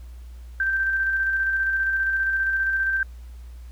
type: tone with tremolo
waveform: sine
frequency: 1565 Hz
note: G6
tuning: 3 cents flat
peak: -19 dBFS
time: 0.6-3.03 s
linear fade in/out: 2 ms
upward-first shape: square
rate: 15 Hz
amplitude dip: 25%
effects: added 60 Hz sine -37 dBFS peak until 3.71 s + pink hiss -58 dBFS RMS until 3.71 s